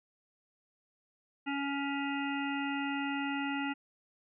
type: harmonic tone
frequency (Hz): 280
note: C#4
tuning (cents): +18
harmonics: 1 / 3 / 5 / 7 / 9 / 10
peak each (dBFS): -34 / -39 / -41 / -42 / -44 / -44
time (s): 1.46-3.74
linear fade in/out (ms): 20
effects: none